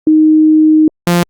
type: tone pair in turn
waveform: sine / sawtooth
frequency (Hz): 311.1 / 173.99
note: D#4 / F3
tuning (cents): 0 / -6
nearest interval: minor seventh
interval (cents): 1006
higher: first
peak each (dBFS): -4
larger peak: neither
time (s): 0.07-0.88 / 1.07-1.23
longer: first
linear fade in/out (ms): 2
effects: Opus 48 kbps